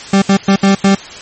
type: tone bursts at uneven times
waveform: 40% pulse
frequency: 196 Hz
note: G3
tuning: in tune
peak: -5 dBFS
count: 5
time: 0.13-0.22 / 0.29-0.37 / 0.48-0.56 / 0.63-0.75 / 0.84-0.95 s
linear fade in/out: 5 ms
effects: white hiss -30 dBFS RMS until 1.21 s + MP3 32 kbps